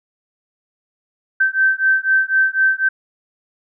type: beating tone pair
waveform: sine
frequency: 1549 / 1553 Hz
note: G6 / G6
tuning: -21 / -17 cents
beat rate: 4 Hz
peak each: -16 dBFS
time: 1.4-2.89 s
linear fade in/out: 10 ms
effects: none